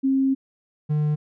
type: tone pair in turn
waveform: sine / triangle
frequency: 268.1 / 150.47 Hz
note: C4 / D3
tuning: +42 / +42 cents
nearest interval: minor seventh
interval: 1000 cents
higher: first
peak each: -17 dBFS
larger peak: neither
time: 0.03-0.35 / 0.89-1.16 s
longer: first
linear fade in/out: 20 ms
effects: none